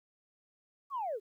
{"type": "linear sweep", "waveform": "sine", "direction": "down", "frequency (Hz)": [1164, 377], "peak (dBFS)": -32, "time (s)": [0.9, 1.2], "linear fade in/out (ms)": 50, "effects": ["tanh soft clip ceiling -28 dBFS", "12-bit"]}